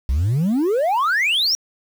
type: exponential sweep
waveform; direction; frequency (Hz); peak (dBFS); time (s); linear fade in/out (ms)
sine; up; 59.4 to 5810; -13; 0.09-1.55; 0
effects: tanh soft clip ceiling -15 dBFS + 7-bit